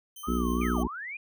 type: tone with tremolo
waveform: 5% pulse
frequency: 3093 Hz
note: G7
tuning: 24 cents flat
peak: -33 dBFS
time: 0.16-0.83 s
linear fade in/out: 5 ms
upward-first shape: triangle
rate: 6.5 Hz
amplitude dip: 40%
type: tone with vibrato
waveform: sine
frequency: 1174.7 Hz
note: D6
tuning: in tune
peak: -34 dBFS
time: 0.23-0.84 s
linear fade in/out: 10 ms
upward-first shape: sine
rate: 2.7 Hz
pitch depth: 170 cents each way
type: harmonic tone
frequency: 60.3 Hz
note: B1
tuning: 41 cents flat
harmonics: 1 / 3 / 4 / 5 / 6 / 7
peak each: -30 / -33 / -29 / -35 / -34 / -40 dBFS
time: 0.27-0.88 s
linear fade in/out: 20 ms
type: linear two-way sweep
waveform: sine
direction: down then up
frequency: 2489 to 587.3 to 2489 Hz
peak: -35 dBFS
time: 0.61-1.17 s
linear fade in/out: 5 ms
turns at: 0.79 s
effects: none